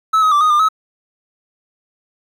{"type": "tone with pitch steps", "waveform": "triangle", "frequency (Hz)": [1300, 1265, 1171, 1244, 1199, 1284], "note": ["E6", "D#6", "D6", "D#6", "D6", "E6"], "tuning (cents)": [-24, 28, -5, -1, 36, -46], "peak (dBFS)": -8, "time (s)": [0.13, 0.688], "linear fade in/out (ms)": 10, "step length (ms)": 93, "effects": ["8-bit"]}